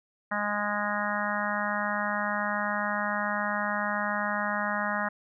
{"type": "harmonic tone", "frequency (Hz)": 207.1, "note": "G#3", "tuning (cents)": -5, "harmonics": [1, 3, 4, 5, 6, 7, 8, 9], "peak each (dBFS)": [-35, -35, -35, -35, -35, -35, -35, -35], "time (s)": [0.31, 5.09], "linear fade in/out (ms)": 10, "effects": []}